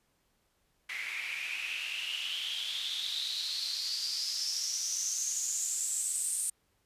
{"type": "noise with band-pass filter sweep", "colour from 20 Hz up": "white", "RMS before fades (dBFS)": -35, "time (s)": [0.89, 6.5], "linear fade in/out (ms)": 5, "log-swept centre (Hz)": [2100, 8900], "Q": 8.1, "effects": ["pink hiss -74 dBFS RMS until 6.85 s", "resampled to 32000 Hz"]}